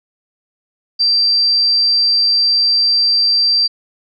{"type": "tone", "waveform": "sine", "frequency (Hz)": 4699, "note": "D8", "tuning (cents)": 0, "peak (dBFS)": -10, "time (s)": [0.99, 3.68], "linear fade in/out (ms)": 20, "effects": []}